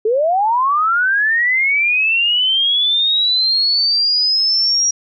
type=linear sweep; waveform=sine; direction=up; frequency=415.3 to 5720 Hz; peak=-12 dBFS; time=0.05-4.91 s; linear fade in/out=5 ms; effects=none